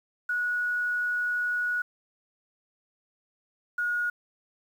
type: tone pair in turn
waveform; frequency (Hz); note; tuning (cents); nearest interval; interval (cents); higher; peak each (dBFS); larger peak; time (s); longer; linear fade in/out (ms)
sine; 1461 / 1445.1; F#6 / F#6; -22 / -41; unison; 19; first; -25; neither; 0.29-1.82 / 3.78-4.1; first; 5
effects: 9-bit